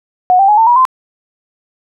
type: tone with pitch steps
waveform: sine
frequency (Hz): 731 / 783.5 / 839.7 / 900 / 964.6 / 1033.8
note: F#5 / G5 / G#5 / A5 / B5 / C6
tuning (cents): -21 / -1 / +19 / +39 / -41 / -21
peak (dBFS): -5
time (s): 0.3-0.852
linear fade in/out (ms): 0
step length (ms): 92
effects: none